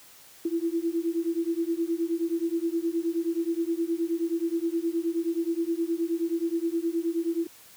sine beating tone pair, 329.6 / 339.1 Hz, E4 / E4, 0 / +49 cents, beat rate 9.5 Hz, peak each -28 dBFS, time 0.45-7.47 s, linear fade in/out 5 ms, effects white hiss -52 dBFS RMS until 7.76 s + high-pass 60 Hz 12 dB/octave

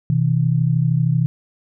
sine tone pair together, 126.99 / 160 Hz, B2 / D#3, +49 / +49 cents, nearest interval major third, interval 400 cents, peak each -17 dBFS, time 0.1-1.26 s, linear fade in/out 0 ms, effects none

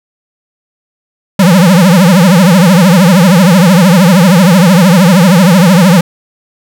square tone with vibrato, 180.8 Hz, F#3, 40 cents flat, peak -3 dBFS, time 1.39-6.01 s, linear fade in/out 5 ms, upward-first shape triangle, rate 13 Hz, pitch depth 230 cents each way, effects none

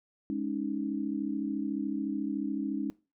sine chord, Ab suspended fourth, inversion none, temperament equal, 207.7 / 277.2 / 311.1 Hz, Ab3 / Db4 / Eb4, 0 / 0 / 0 cents, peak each -35 / -33 / -35 dBFS, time 0.3-2.9 s, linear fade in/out 0 ms, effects noise-tail reverb RT60 0.3 s tail -21 dB re dry

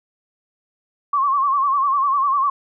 sine tone with vibrato, 1108.7 Hz, C#6, in tune, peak -15 dBFS, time 1.13-2.5 s, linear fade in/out 5 ms, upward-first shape sine, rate 10 Hz, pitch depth 89 cents each way, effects none

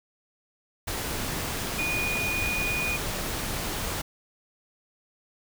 sine tone in noise, 2457 Hz, D#7, 22 cents flat, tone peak -27 dBFS, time 1.78-2.97 s, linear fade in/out 10 ms, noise pink, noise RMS -31 dBFS, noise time 0.87-4.02 s, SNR +1 dB, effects none

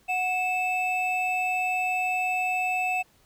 triangle tone pair together, 737 / 2626 Hz, F#5 / E7, -7 / -7 cents, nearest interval octave + minor seventh, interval 2200 cents, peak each -25 dBFS, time 0.08-3.03 s, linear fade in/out 20 ms, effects pink hiss -62 dBFS RMS until 3.25 s

